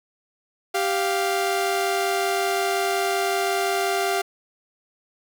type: tone pair together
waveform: sawtooth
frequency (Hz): 392 / 698.5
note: G4 / F5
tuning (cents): 0 / 0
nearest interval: minor seventh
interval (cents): 1000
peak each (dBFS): -20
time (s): 0.74-4.22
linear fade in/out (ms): 10
effects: none